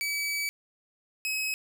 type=tone pair in turn; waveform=sawtooth; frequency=2289 / 2555 Hz; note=D7 / D#7; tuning=-45 / +45 cents; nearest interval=major second; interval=190 cents; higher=second; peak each=-25 dBFS; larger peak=neither; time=0.01-0.49 / 1.25-1.54 s; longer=first; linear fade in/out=0 ms; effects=none